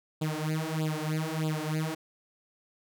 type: tone with flanger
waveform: sawtooth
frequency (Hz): 156.5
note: D#3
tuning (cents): +10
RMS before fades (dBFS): -31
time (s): 0.21-1.95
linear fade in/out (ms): 10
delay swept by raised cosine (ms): 0.25 to 5.95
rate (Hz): 1.6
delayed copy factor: +1
effects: none